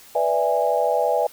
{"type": "chord", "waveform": "sine", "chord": "E dominant seventh", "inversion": "second", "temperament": "equal with one note detuned", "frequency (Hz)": [493.9, 587.3, 659.3, 823.4], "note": ["B4", "D5", "E5", "G#5"], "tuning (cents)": [0, 0, 0, -15], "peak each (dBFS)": -23, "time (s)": [0.15, 1.27], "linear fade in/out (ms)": 5, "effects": ["white hiss -47 dBFS RMS until 1.32 s"]}